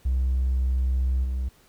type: tone with level steps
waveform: triangle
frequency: 64.2 Hz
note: C2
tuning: 32 cents flat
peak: -17 / -22 dBFS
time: 0.05-1.49 s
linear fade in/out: 10 ms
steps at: 1.23 s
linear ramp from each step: 20 ms
effects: tanh soft clip ceiling -17 dBFS + pink hiss -58 dBFS RMS until 1.68 s